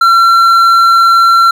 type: tone with hard clipping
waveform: triangle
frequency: 1359 Hz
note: F6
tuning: 48 cents flat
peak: -5 dBFS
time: 0.01-1.51 s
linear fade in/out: 5 ms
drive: 9 dB
effects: none